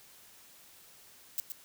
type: noise with echo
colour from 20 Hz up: violet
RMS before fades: -32 dBFS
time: 1.38-1.4 s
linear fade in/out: 0 ms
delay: 120 ms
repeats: 1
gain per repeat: -7 dB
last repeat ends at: 1.52 s
effects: white hiss -57 dBFS RMS until 1.64 s